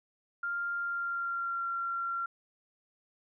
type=tone with pitch glide; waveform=sine; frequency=1396.9 to 1372.9 Hz; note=F6 to F6; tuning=0 to -30 cents; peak=-31 dBFS; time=0.43-2.26 s; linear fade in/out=5 ms; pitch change=-30 cents; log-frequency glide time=0.77-1.65 s; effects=none